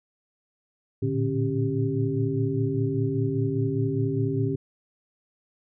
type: tone cluster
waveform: sine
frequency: 112.6 / 117.6 / 147.1 / 272.6 / 394.1 Hz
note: A2 / A#2 / D3 / C#4 / G4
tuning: +40 / +16 / +3 / -29 / +9 cents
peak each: -29 dBFS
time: 1.02-4.56 s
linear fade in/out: 10 ms
effects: none